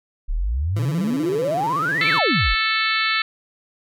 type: exponential two-way sweep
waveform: sine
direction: up then down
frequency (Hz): 33 to 2404 to 33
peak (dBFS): -19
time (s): 0.28-2.55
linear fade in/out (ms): 20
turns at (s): 2.08
type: tone with vibrato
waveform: 20% pulse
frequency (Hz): 154.8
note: D#3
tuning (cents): -9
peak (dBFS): -23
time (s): 0.76-2.19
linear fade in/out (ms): 5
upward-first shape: square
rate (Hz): 16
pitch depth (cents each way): 150
type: harmonic tone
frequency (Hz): 440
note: A4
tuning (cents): 0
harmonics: 3 / 4 / 5 / 6 / 7 / 8 / 9 / 10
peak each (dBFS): -24 / -24 / -24 / -27 / -31 / -29 / -28 / -30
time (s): 2.01-3.22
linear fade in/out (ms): 2
effects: none